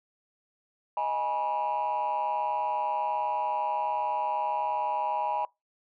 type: chord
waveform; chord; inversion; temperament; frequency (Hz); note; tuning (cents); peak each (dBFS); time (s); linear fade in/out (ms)
sine; G# minor; second; equal with one note detuned; 622.3 / 830.6 / 970.8; D#5 / G#5 / B5; 0 / 0 / -30; -34 / -28 / -28; 0.97-5.45; 2
effects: noise-tail reverb RT60 0.2 s tail -24 dB re dry + tanh soft clip ceiling -22 dBFS